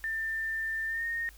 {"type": "tone with pitch glide", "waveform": "sine", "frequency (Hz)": [1790, 1845.6], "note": ["A6", "A#6"], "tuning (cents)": [29, -18], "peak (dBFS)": -30, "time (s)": [0.04, 1.29], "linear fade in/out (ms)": 0, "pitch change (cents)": 53, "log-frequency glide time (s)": [0.88, 1.05], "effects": ["added 50 Hz sine -51 dBFS peak until 1.37 s", "white hiss -58 dBFS RMS until 1.37 s"]}